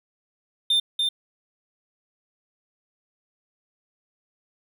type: tone with echo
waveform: triangle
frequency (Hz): 3598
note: A7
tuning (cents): +38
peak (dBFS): -16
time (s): 0.7-0.8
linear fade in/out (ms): 5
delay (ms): 290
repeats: 1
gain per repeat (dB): -3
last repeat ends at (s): 1.09
effects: none